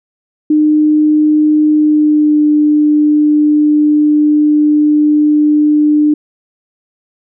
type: tone with pitch glide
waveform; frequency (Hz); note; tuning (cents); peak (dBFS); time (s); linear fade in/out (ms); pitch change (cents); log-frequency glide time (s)
sine; 304.1 to 299.6; D#4 to D4; -40 to +35; -6; 0.5-6.14; 5; -25; 1.7-2.49
effects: none